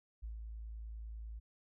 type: tone with ADSR envelope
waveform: sine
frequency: 55 Hz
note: A1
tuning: in tune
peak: -40 dBFS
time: 0.22-1.4 s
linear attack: 20 ms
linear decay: 130 ms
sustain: -3 dB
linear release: 18 ms
effects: none